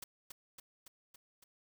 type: noise with echo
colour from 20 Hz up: white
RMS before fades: -45 dBFS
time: 0.02-0.04 s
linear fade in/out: 5 ms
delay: 280 ms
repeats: 5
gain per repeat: -3 dB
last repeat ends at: 1.44 s
effects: none